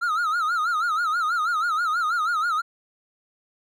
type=tone with vibrato; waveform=triangle; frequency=1328 Hz; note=E6; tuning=12 cents sharp; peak=-19 dBFS; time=0.01-2.62 s; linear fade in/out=20 ms; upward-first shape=sine; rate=6.2 Hz; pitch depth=140 cents each way; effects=none